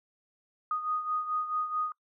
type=beating tone pair; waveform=sine; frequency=1240 / 1244.6 Hz; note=D#6 / D#6; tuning=-6 / 0 cents; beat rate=4.6 Hz; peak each=-30 / -36 dBFS; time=0.71-1.92 s; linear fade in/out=2 ms; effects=noise-tail reverb RT60 0.1 s tail -22 dB re dry